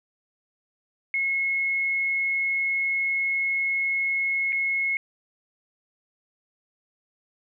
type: tone with dropouts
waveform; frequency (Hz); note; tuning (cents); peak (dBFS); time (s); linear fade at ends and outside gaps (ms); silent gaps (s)
sine; 2174; C#7; -34; -22; 1.14-4.97; 1; 4.523-4.528
effects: none